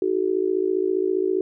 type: tone with amplitude modulation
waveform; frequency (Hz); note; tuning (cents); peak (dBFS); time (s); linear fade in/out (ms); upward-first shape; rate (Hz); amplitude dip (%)
sine; 375.8; F#4; +27; -15; 0.02-1.41; 2; sine; 55; 95
effects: none